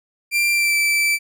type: tone with pitch glide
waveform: 40% pulse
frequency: 2370 to 2327 Hz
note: D7 to D7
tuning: +15 to -17 cents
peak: -15 dBFS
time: 0.31-1.19 s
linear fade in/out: 50 ms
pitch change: -32 cents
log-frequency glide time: 0.5-0.76 s
effects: none